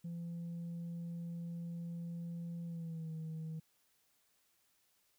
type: tone with pitch glide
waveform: sine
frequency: 170 to 159.53 Hz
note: F3 to D#3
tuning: -46 to +44 cents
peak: -38 dBFS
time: 0.04-3.6 s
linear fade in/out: 10 ms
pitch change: -110 cents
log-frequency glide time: 2.65-3.11 s
effects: tanh soft clip ceiling -39 dBFS + white hiss -75 dBFS RMS until 5.18 s